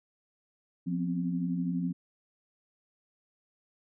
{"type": "tone cluster", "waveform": "sine", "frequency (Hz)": [175.4, 250.9, 263], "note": ["F3", "B3", "C4"], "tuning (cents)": [8, 28, 9], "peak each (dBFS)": [-30, -37, -34], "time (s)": [0.86, 1.93], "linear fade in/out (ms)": 20, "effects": []}